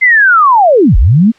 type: linear two-way sweep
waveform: sine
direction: down then up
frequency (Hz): 2100 to 33.75 to 240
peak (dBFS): -3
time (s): 0.01-1.32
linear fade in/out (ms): 20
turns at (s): 0.97
effects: white hiss -46 dBFS RMS until 1.38 s + low-pass 4000 Hz 12 dB/octave